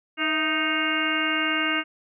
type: harmonic tone with a mistuned harmonic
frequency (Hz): 311.1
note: D#4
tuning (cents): 0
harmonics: 1 / 2 / 3 / 4 / 5 / 6 / 7 / 8 / 9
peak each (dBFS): -29 / -35 / -40 / -30 / -28 / -35 / -28 / -37 / -28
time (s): 0.17-1.84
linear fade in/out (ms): 50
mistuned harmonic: 2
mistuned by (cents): +78
effects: none